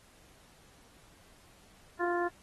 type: harmonic tone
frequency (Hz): 349.2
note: F4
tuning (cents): 0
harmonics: 1 / 2 / 3 / 4 / 5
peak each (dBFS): -31 / -34 / -37 / -41 / -38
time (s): 1.99-2.29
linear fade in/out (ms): 20
effects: pink hiss -61 dBFS RMS until 2.42 s + AAC 32 kbps